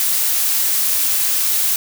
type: noise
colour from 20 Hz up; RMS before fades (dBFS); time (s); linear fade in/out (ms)
blue; -17; 0-1.76; 0
effects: none